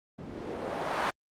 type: noise with low-pass filter sweep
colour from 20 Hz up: blue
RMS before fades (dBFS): -34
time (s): 0.18-1.11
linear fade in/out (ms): 10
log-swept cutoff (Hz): 230 to 1200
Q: 1.2
effects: Opus 48 kbps